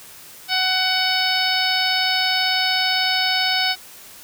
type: harmonic tone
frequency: 747 Hz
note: F#5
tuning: 16 cents sharp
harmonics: 1 / 2 / 3 / 4 / 5 / 6 / 7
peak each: -25 / -25 / -25 / -25 / -25 / -25 / -25 dBFS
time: 0.48-3.76 s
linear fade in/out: 50 ms
effects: white hiss -42 dBFS RMS until 4.23 s